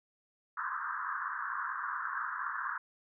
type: band-pass noise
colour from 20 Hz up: pink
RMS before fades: -37 dBFS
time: 0.57-2.78 s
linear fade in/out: 5 ms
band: 1000 to 1700 Hz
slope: 96 dB/octave
effects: none